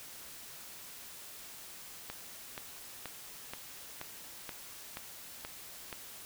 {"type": "click train", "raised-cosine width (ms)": 0.3, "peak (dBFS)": -24, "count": 9, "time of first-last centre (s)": [2.1, 5.928], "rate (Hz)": 2.09, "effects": ["white hiss -49 dBFS RMS until 6.25 s"]}